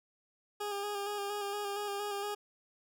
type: tone with vibrato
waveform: 20% pulse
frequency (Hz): 407.5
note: G#4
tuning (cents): -33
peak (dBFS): -30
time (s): 0.6-2.35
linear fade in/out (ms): 10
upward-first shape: square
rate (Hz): 4.3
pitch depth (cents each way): 25
effects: none